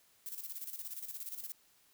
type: noise with tremolo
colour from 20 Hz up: violet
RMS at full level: -42 dBFS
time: 0.26-1.52 s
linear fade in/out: 0 ms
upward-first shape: square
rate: 17 Hz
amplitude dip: 65%
effects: white hiss -68 dBFS RMS until 1.93 s